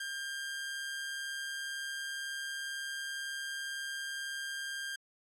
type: tone with amplitude modulation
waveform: sawtooth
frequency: 1598 Hz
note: G6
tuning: 33 cents sharp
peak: -32 dBFS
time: 0-4.96 s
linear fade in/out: 5 ms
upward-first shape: sine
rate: 142 Hz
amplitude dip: 35%
effects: low-pass 12000 Hz 12 dB/octave + AAC 64 kbps